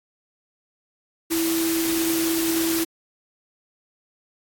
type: tone in noise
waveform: sine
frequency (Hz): 329.6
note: E4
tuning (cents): 0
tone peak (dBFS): -21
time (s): 1.3-2.85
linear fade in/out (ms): 20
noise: white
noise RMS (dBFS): -27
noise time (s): 1.3-2.85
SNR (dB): +3
effects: AAC 64 kbps